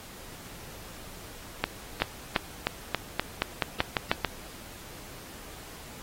accelerating click train, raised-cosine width 0.3 ms, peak -7 dBFS, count 12, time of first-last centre 1.64-4.248 s, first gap 380 ms, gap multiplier 0.9, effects pink hiss -46 dBFS RMS until 6.02 s + AAC 48 kbps

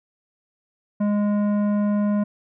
sine tone with tanh clipping, 206.5 Hz, G#3, 10 cents flat, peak -20 dBFS, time 1-2.24 s, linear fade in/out 10 ms, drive 12 dB, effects none

